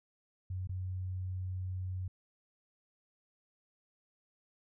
sine tone with dropouts, 92.5 Hz, F#2, in tune, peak -35 dBFS, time 0.5-2.08 s, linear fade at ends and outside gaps 5 ms, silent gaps 0.673-0.692 s, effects none

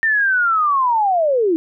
sine linear sweep, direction down, 1819 to 310.9 Hz, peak -13 dBFS, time 0.03-1.56 s, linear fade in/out 0 ms, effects none

